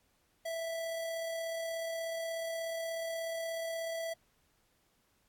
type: tone with amplitude modulation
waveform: square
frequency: 659.3 Hz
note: E5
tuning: in tune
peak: -35 dBFS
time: 0.45-4.14 s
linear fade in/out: 10 ms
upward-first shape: sine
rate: 36.6 Hz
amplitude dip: 25%
effects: pink hiss -73 dBFS RMS until 5.28 s + AAC 64 kbps